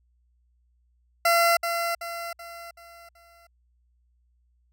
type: tone with echo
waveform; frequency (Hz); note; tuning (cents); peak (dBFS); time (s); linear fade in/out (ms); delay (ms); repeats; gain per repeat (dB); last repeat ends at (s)
20% pulse; 681; F5; -44; -13; 1.25-1.57; 5; 380; 5; -7; 3.47
effects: added 60 Hz sine -63 dBFS peak until 4.72 s